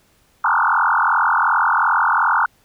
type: tone with frequency modulation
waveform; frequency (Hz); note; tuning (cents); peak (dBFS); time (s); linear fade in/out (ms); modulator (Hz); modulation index
sine; 1166; D6; -13; -13; 0.44-2.46; 5; 42.7; 7.5
effects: pink hiss -58 dBFS RMS until 2.64 s